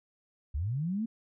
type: linear sweep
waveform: sine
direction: up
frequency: 62.1 to 233.1 Hz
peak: -29 dBFS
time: 0.54-1.06 s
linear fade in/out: 10 ms
effects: none